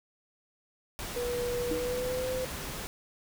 pink noise, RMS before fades -38 dBFS, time 0.99-2.87 s, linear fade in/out 0 ms
sine tone with pitch glide, 485.9 to 512.1 Hz, B4 to C5, -28 to -37 cents, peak -30 dBFS, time 1.16-2.45 s, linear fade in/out 5 ms, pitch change +91 cents, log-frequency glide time 1.72-2.28 s
sine tone with exponential decay, 312.3 Hz, D#4, 7 cents sharp, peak -27 dBFS, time 1.71-1.92 s, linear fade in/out 2 ms, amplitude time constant 44 ms
effects none

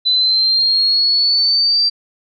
sine exponential sweep, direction up, 4000 to 4699 Hz, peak -11 dBFS, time 0.05-1.9 s, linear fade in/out 20 ms, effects none

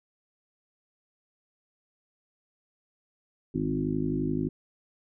harmonic tone with a mistuned harmonic, 51.6 Hz, G#1, 10 cents flat, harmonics 1 / 2 / 3 / 4 / 5 / 6 / 7, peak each -40 / -39 / -32 / -40 / -30 / -33 / -34 dBFS, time 3.54-4.49 s, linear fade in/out 10 ms, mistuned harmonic 3, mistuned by +26 cents, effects none

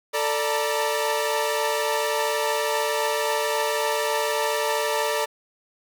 sawtooth tone cluster, 444.2 / 588 / 892 / 956 Hz, A4 / D5 / A5 / A#5, +16 / +2 / +23 / +43 cents, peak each -23 / -22 / -27 / -26 dBFS, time 0.13-5.26 s, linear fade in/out 20 ms, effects none

